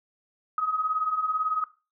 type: beating tone pair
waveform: sine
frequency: 1249 / 1267 Hz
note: D#6 / D#6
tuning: +6 / +31 cents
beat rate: 18 Hz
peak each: -30 / -25 dBFS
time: 0.58-1.64 s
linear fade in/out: 2 ms
effects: noise-tail reverb RT60 0.3 s tail -18 dB re dry